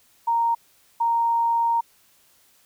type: tone bursts at uneven times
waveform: sine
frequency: 929 Hz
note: A#5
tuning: 6 cents flat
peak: -18 dBFS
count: 2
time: 0.27-0.55 / 1-1.81 s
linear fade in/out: 10 ms
effects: white hiss -59 dBFS RMS until 2.65 s